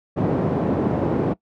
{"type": "band-pass noise", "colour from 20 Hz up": "pink", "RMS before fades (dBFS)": -21, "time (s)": [0.16, 1.34], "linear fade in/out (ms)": 20, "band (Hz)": [150, 520], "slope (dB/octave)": 12, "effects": ["noise-tail reverb RT60 0.1 s tail -21 dB re dry", "high-pass 60 Hz 12 dB/octave"]}